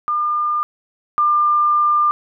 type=tone pair in turn; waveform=sine; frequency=1204 / 1197.3 Hz; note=D6 / D6; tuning=+43 / +33 cents; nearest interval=unison; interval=10 cents; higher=first; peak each=-16 / -12 dBFS; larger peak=second; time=0.08-0.63 / 1.18-2.11 s; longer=second; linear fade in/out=0 ms; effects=none